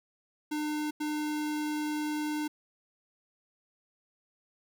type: tone bursts at uneven times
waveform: square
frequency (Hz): 301.7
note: D4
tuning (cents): +47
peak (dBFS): -31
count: 2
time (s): 0.51-0.91 / 1-2.48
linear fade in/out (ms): 10
effects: none